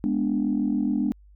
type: chord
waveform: sine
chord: G# diminished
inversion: none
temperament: equal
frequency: 207.7 / 246.9 / 293.7 Hz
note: G#3 / B3 / D4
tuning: 0 / 0 / 0 cents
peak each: -25 dBFS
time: 0.04-1.12 s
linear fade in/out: 0 ms
effects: tanh soft clip ceiling -14 dBFS + added 50 Hz sine -49 dBFS peak until 1.35 s